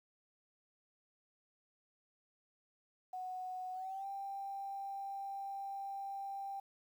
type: tone with pitch glide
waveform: sine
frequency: 740 to 788.5 Hz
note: F#5 to G5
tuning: 0 to +10 cents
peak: -40 dBFS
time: 3.13-6.6 s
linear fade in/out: 5 ms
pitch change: +110 cents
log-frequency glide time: 3.73-4.06 s
effects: 11-bit